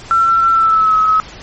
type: tone with pitch glide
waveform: sine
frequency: 1347 to 1281.7 Hz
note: E6 to E6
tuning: +37 to -49 cents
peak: -8 dBFS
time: 0.11-1.2 s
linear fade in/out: 0 ms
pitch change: -86 cents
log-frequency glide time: 0.51-0.95 s
effects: pink hiss -34 dBFS RMS until 1.42 s + MP3 32 kbps